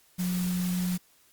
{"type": "tone in noise", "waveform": "sine", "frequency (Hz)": 180, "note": "F#3", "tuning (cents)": -47, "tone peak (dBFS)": -26, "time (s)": [0.18, 0.98], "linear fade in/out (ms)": 20, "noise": "white", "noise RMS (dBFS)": -39, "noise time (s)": [0.18, 0.98], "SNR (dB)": 10, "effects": ["white hiss -62 dBFS RMS until 1.32 s", "Opus 48 kbps"]}